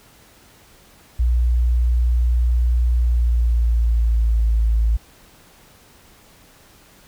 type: tone with pitch glide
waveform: sine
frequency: 60 to 55.34 Hz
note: B1 to A1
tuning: -49 to +11 cents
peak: -13 dBFS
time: 1.19-4.97 s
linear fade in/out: 10 ms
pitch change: -140 cents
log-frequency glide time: 2.94-4.5 s
effects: tanh soft clip ceiling -9 dBFS + pink hiss -50 dBFS RMS until 7.07 s